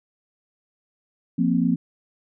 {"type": "chord", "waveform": "sine", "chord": "F suspended fourth", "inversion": "none", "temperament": "equal", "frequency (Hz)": [174.61, 233.1, 261.6], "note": ["F3", "Bb3", "C4"], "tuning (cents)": [0, 0, 0], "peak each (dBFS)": -22, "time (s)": [1.38, 1.76], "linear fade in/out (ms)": 10, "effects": []}